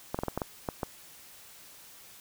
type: clicks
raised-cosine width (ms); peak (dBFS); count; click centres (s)
1; -16; 8; 0.145 / 0.189 / 0.235 / 0.283 / 0.376 / 0.418 / 0.688 / 0.832
effects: white hiss -52 dBFS RMS until 2.2 s